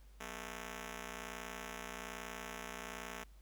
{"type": "ring-modulated tone", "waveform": "5% pulse", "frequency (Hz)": 220, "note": "A3", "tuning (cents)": 0, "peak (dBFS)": -30, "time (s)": [0.2, 3.24], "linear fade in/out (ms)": 10, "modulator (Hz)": 30.6, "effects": ["added 50 Hz sine -56 dBFS peak until 3.41 s", "pink hiss -70 dBFS RMS until 3.41 s"]}